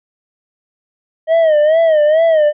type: tone with vibrato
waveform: triangle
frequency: 628 Hz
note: D#5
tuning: 16 cents sharp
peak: -6 dBFS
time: 1.27-2.53 s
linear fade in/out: 50 ms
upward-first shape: sine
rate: 2.3 Hz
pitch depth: 100 cents each way
effects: resampled to 8000 Hz